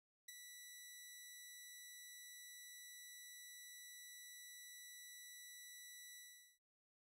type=tone with ADSR envelope; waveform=10% pulse; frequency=1963 Hz; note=B6; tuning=11 cents flat; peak=-40 dBFS; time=0.28-6.59 s; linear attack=8 ms; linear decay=19 ms; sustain=-6 dB; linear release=420 ms; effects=none